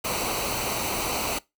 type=noise with comb filter; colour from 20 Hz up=pink; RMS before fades=-28 dBFS; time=0.04-1.39 s; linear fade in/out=10 ms; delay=0.58 ms; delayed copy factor=-0.65; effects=noise-tail reverb RT60 0.2 s tail -21 dB re dry